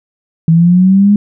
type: linear sweep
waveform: sine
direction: up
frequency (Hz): 160.7 to 208.1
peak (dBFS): -4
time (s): 0.48-1.16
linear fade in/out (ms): 2
effects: none